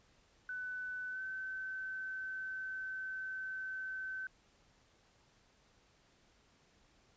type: tone with pitch glide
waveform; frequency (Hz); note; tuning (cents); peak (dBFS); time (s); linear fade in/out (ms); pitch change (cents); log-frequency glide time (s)
sine; 1500 to 1531.5; F#6 to G6; +23 to -41; -39; 0.49-4.27; 2; +36; 1.09-1.21
effects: pink hiss -69 dBFS RMS until 7.16 s + resampled to 16000 Hz